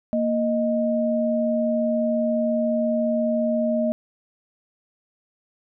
sine tone pair together, 232.8 / 621.5 Hz, A#3 / D#5, -2 / -2 cents, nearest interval octave + perfect fourth, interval 1700 cents, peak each -22 dBFS, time 0.13-3.92 s, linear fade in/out 0 ms, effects none

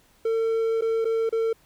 triangle tone with dropouts, 451.3 Hz, A4, 44 cents sharp, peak -19 dBFS, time 0.25-1.53 s, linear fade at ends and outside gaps 5 ms, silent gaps 0.811-0.82 / 1.046-1.052 / 1.293-1.325 s, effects pink hiss -60 dBFS RMS until 1.65 s

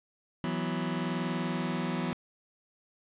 sawtooth chord, E suspended second, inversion none, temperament just, 164.81 / 185.42 / 247.2 Hz, E3 / F#3 / B3, 0 / +4 / +2 cents, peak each -30 dBFS, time 0.44-2.13 s, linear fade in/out 0 ms, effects resampled to 8000 Hz + 10-bit

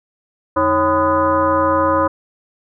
sine tone with frequency modulation, 778 Hz, G5, 13 cents flat, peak -12 dBFS, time 0.56-2.08 s, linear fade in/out 10 ms, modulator 231 Hz, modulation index 2.2, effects none

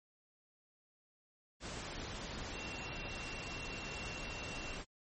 sine tone in noise, 2736 Hz, F7, 36 cents flat, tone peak -47 dBFS, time 2.51-4.78 s, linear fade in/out 50 ms, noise pink, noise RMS -44 dBFS, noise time 1.6-4.85 s, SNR -6 dB, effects MP3 32 kbps

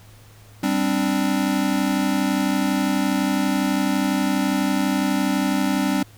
square chord, G suspended fourth, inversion none, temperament equal, 196 / 261.6 / 293.7 Hz, G3 / C4 / D4, 0 / 0 / 0 cents, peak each -24 dBFS, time 0.63-6.03 s, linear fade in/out 5 ms, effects added 106 Hz sine -46 dBFS peak until 6.17 s + pink hiss -51 dBFS RMS until 6.17 s

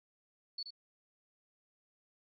sine tone with echo, 4435 Hz, C#8, in tune, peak -37 dBFS, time 0.58-0.63 s, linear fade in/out 5 ms, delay 76 ms, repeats 1, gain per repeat -7 dB, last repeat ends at 0.706 s, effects MP3 64 kbps

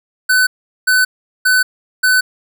square tone bursts, 1507 Hz, F#6, 31 cents sharp, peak -10 dBFS, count 4, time 0.29-2.21 s, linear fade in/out 10 ms, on 180 ms, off 400 ms, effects none

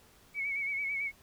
sine tone with vibrato, 2235 Hz, C#7, 14 cents sharp, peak -31 dBFS, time 0.34-1.12 s, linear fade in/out 50 ms, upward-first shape sine, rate 9 Hz, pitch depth 51 cents each way, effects pink hiss -61 dBFS RMS until 1.22 s

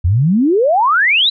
sine exponential sweep, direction up, 79.6 to 4076 Hz, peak -9 dBFS, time 0.04-1.3 s, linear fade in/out 10 ms, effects none

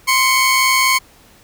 sawtooth tone pair together, 1046.3 / 2217 Hz, C6 / C#7, 0 / 0 cents, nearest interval octave + minor second, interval 1300 cents, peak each -11 dBFS, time 0.07-0.99 s, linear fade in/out 20 ms, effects pink hiss -48 dBFS RMS until 1.43 s

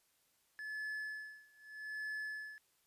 triangle tone with tremolo, 1722 Hz, A6, 38 cents flat, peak -37 dBFS, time 0.59-2.58 s, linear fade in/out 0 ms, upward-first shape sine, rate 0.81 Hz, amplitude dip 95%, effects white hiss -75 dBFS RMS until 2.86 s + resampled to 32000 Hz

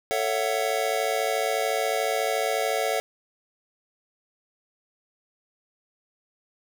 square chord, F# minor seventh, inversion first, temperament just, 444 / 555 / 666 / 740 Hz, A4 / C#5 / E5 / F#5, +16 / +2 / +18 / 0 cents, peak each -30 dBFS, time 0.11-3 s, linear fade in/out 0 ms, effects none

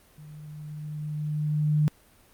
sine tone with level ramp, 151 Hz, D3, 48 cents sharp, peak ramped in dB -43 to -18 dBFS, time 0.18-1.88 s, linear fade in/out 0 ms, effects pink hiss -58 dBFS RMS until 2.33 s + Opus 32 kbps

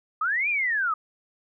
sine linear two-way sweep, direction up then down, 1200 to 2471 to 1218 Hz, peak -22 dBFS, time 0.21-0.94 s, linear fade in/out 5 ms, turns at 0.49 s, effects none

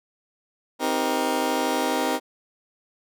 20% pulse chord, C minor seventh, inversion none, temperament just, 261.6 / 314 / 392.4 / 470.9 Hz, C4 / Eb4 / G4 / Bb4, 0 / +16 / +2 / +18 cents, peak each -22 / -23 / -26 / -24 dBFS, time 0.79-2.2 s, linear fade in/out 50 ms, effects none

